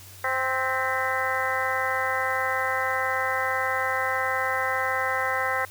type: harmonic tone with a mistuned harmonic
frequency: 261.6 Hz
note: C4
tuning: in tune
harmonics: 2 / 3 / 4 / 5 / 6 / 7 / 8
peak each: -31 / -31 / -31 / -31 / -31 / -31 / -31 dBFS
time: 0.24-5.65 s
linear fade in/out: 2 ms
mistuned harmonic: 8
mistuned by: -75 cents
effects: added 95 Hz sine -47 dBFS peak until 5.7 s + white hiss -47 dBFS RMS until 5.7 s